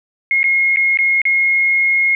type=tone with dropouts; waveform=sine; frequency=2154 Hz; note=C7; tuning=50 cents sharp; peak=-11 dBFS; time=0.31-2.15 s; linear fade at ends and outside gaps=1 ms; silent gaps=0.431-0.441 / 0.761-0.77 / 0.973-0.988 / 1.217-1.253 s; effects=none